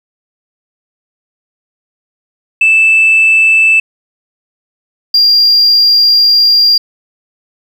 sine tone pair in turn, 2637 / 4781 Hz, E7 / D8, 0 / +30 cents, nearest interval minor seventh, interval 1030 cents, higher second, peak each -3 dBFS, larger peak neither, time 2.61-3.8 / 5.14-6.78 s, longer second, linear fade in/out 5 ms, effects tanh soft clip ceiling -1 dBFS + 7-bit

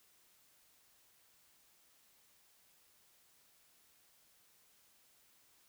silence, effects white hiss -69 dBFS RMS until 5.68 s

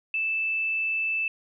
sine tone, 2637 Hz, E7, in tune, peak -24 dBFS, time 0.14-1.28 s, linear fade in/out 2 ms, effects none

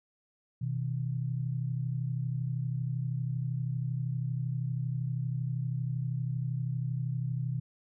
sine tone pair together, 125.2 / 157.87 Hz, B2 / D#3, +24 / +25 cents, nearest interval major third, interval 401 cents, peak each -31 / -35 dBFS, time 0.61-7.6 s, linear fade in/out 10 ms, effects none

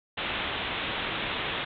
white low-pass noise, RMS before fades -32 dBFS, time 0.17-1.65 s, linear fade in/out 10 ms, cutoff 3700 Hz, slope 96 dB/octave, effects none

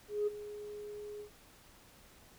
sine tone with ADSR envelope, 416.6 Hz, G#4, 5 cents sharp, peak -27 dBFS, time 0.08-1.3 s, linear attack 190 ms, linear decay 20 ms, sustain -15 dB, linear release 95 ms, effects tanh soft clip ceiling -25 dBFS + pink hiss -60 dBFS RMS until 2.38 s

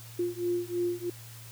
sine beating tone pair, 349.2 / 352.3 Hz, F4 / F4, 0 / +15 cents, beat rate 3.1 Hz, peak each -31 dBFS, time 0.19-1.1 s, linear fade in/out 5 ms, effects added 115 Hz sine -46 dBFS peak until 1.51 s + white hiss -50 dBFS RMS until 1.51 s

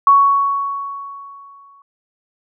sine tone with exponential decay, 1115 Hz, C#6, 10 cents sharp, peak -5 dBFS, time 0.07-1.82 s, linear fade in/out 2 ms, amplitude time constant 380 ms, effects none

